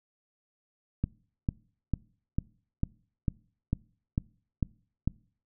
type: click train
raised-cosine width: 5 ms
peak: -14 dBFS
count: 10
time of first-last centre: 1.04-5.076 s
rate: 2.23 Hz
effects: noise-tail reverb RT60 0.5 s tail -24 dB re dry